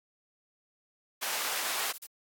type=high-pass noise; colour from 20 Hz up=pink; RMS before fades=-33 dBFS; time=1.21-1.93 s; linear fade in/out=20 ms; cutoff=860 Hz; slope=12 dB/octave
type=noise bursts; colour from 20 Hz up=blue; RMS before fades=-42 dBFS; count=4; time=1.76-2.069 s; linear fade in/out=10 ms; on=51 ms; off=35 ms
effects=AAC 64 kbps